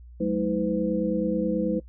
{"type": "tone cluster", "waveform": "sine", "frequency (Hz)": [186.3, 215.6, 321.4, 504], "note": ["F#3", "A3", "E4", "B4"], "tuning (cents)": [12, -35, -44, 35], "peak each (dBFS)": -28, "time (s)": [0.2, 1.8], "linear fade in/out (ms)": 10, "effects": ["noise-tail reverb RT60 0.1 s tail -22 dB re dry", "added 60 Hz sine -43 dBFS peak until 1.88 s"]}